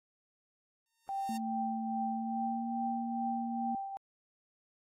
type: tone with exponential growth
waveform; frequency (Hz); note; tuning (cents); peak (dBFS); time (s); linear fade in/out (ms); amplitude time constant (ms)
5% pulse; 915; A#5; -32; -33; 0.86-1.37; 1; 110
type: tone with tremolo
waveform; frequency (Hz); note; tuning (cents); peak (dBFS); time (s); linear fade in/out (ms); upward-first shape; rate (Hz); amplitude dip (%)
sine; 784; G5; 0; -32; 1.09-3.97; 0; triangle; 2.4; 60
type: tone with pitch glide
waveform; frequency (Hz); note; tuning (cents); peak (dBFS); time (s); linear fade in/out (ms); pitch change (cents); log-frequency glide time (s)
sine; 224.4 to 233.7; A3 to A#3; +34 to +5; -35; 1.29-3.75; 2; +71; 2.06-2.72
effects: AAC 48 kbps